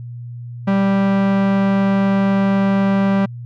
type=tone; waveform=45% pulse; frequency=196 Hz; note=G3; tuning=in tune; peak=-13 dBFS; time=0.67-3.26 s; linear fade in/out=10 ms; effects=added 120 Hz sine -28 dBFS peak until 3.45 s + low-pass 2000 Hz 12 dB/octave

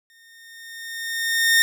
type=tone with exponential growth; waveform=sawtooth; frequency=1832 Hz; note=A#6; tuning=31 cents flat; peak=-9 dBFS; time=0.1-1.62 s; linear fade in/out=0 ms; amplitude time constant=330 ms; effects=none

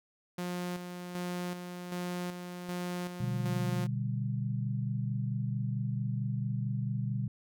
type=tone with tremolo; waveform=sawtooth; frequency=177.9 Hz; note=F3; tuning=32 cents sharp; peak=-30 dBFS; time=0.38-3.87 s; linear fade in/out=5 ms; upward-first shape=square; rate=1.3 Hz; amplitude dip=50%
type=chord; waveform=sine; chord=G major; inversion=first; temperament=just; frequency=122.5 / 147 / 196 Hz; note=B2 / D3 / G3; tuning=-14 / +2 / 0 cents; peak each=-32 / -37 / -37 dBFS; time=3.2-7.28 s; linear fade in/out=5 ms
effects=none

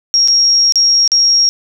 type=tone with dropouts; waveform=sine; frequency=5588 Hz; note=F8; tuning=in tune; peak=-7 dBFS; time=0.14-1.49 s; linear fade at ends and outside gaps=0 ms; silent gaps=0.276-0.283 / 0.723-0.757 / 1.077-1.118 s; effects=none

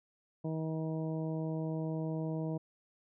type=harmonic tone; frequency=159.2 Hz; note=D#3; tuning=40 cents sharp; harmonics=1 / 2 / 3 / 4 / 5 / 6; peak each=-35 / -39 / -43 / -44 / -55 / -52 dBFS; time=0.44-2.58 s; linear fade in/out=10 ms; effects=none

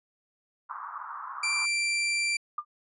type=band-pass noise; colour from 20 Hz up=pink; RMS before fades=-39 dBFS; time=0.69-1.66 s; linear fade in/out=10 ms; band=1000 to 1300 Hz; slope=48 dB/octave
type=tone; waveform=sawtooth; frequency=2354 Hz; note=D7; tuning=3 cents sharp; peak=-22 dBFS; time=1.43-2.37 s; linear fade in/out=5 ms
type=tone with exponential decay; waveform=sine; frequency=1200 Hz; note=D6; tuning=37 cents sharp; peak=-25 dBFS; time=2.58-2.65 s; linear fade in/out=5 ms; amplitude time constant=15 ms
effects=resampled to 24000 Hz

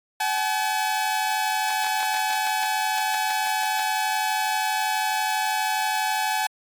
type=tone pair together; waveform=sawtooth; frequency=763 / 855.3 Hz; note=G5 / A5; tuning=-47 / -49 cents; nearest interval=major second; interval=198 cents; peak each=-23 / -20 dBFS; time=0.2-6.47 s; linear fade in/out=5 ms; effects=AAC 64 kbps

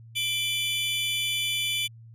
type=tone cluster; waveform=45% pulse; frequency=2355 / 3006 / 3465 Hz; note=D7 / F#7 / A7; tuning=+4 / +27 / -27 cents; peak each=-30 dBFS; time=0.15-1.88 s; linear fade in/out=20 ms; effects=added 114 Hz sine -45 dBFS peak until 2.14 s + resampled to 32000 Hz

